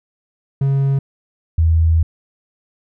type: tone pair in turn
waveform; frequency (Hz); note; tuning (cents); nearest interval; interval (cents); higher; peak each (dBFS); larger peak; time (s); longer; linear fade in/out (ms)
triangle / sine; 137.3 / 81.46; C#3 / E2; -16 / -20; major sixth; 904; first; -11 / -10; second; 0.61-0.99 / 1.58-2.03; second; 5
effects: none